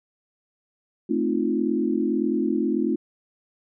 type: chord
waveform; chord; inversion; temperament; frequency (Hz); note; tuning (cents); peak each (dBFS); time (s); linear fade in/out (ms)
sine; F dominant seventh; first; equal; 220 / 261.6 / 311.1 / 349.2; A3 / C4 / Eb4 / F4; 0 / 0 / 0 / 0; -26; 1.09-2.96; 10
effects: none